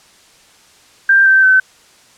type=tone with pitch steps; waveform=sine; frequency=1583 / 1554.9 / 1527.3 Hz; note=G6 / G6 / G6; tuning=+17 / -15 / -46 cents; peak=-6 dBFS; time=1.09-1.6 s; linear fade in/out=5 ms; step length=170 ms; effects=white hiss -47 dBFS RMS until 2.17 s + low-pass 8000 Hz 12 dB/octave